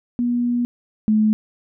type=tone pair in turn; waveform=sine; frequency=241.6 / 215.2 Hz; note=B3 / A3; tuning=-38 / -38 cents; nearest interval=major second; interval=200 cents; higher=first; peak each=-17 / -13 dBFS; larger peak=second; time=0.19-0.65 / 1.08-1.33 s; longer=first; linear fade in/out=0 ms; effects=none